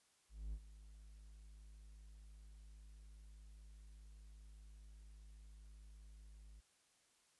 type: tone with ADSR envelope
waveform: triangle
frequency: 52.5 Hz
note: G#1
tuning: 19 cents sharp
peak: -39 dBFS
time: 0.29-6.61 s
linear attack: 240 ms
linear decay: 60 ms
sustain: -15 dB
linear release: 16 ms
effects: white hiss -75 dBFS RMS until 7.39 s + resampled to 24000 Hz